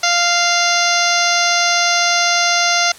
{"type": "harmonic tone", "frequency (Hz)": 696, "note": "F5", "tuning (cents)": -6, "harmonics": [1, 2, 3, 4, 5, 6, 7, 8, 9], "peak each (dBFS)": [-19, -19, -20, -24, -24, -23, -22, -22, -21], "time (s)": [0.03, 2.92], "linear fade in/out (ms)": 5, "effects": ["white hiss -39 dBFS RMS until 2.98 s", "low-pass 10000 Hz 12 dB/octave"]}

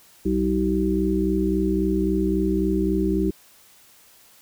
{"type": "harmonic tone", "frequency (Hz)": 63.7, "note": "C2", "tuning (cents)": -46, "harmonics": [1, 3, 5, 6], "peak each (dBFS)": [-27, -24, -23, -25], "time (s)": [0.25, 3.31], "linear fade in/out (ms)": 10, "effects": ["white hiss -53 dBFS RMS until 4.41 s"]}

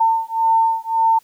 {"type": "beating tone pair", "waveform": "sine", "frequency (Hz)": [901, 902.8], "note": ["A5", "A5"], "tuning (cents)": [41, 44], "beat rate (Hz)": 1.8, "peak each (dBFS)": -17, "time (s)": [0, 1.19], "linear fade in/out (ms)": 10, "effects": ["white hiss -56 dBFS RMS until 1.23 s"]}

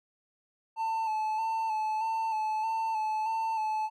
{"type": "tone with vibrato", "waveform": "triangle", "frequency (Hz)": 880, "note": "A5", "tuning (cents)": 0, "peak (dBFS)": -26, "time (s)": [0.76, 3.9], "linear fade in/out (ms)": 50, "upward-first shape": "square", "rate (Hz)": 1.6, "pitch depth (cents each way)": 28, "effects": []}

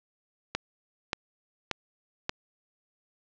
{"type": "click train", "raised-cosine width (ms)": 0.2, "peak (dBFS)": -10, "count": 4, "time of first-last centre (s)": [0.55, 2.294], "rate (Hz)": 1.72, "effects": ["low-pass 5000 Hz 12 dB/octave"]}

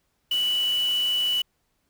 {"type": "tone in noise", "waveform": "sine", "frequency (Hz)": 2960, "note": "F#7", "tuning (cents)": 0, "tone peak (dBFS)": -21, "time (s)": [0.31, 1.42], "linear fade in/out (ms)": 5, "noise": "white", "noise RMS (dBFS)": -39, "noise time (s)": [0.31, 1.42], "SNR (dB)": 15, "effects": ["pink hiss -72 dBFS RMS until 1.89 s"]}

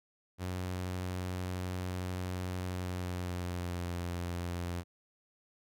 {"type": "tone with pitch glide", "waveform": "sawtooth", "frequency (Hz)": [91.3, 87.38], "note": ["F#2", "F2"], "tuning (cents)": [-23, 1], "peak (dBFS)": -31, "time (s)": [0.38, 4.84], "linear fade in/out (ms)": 50, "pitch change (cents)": -76, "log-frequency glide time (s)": [2.69, 3.97], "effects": []}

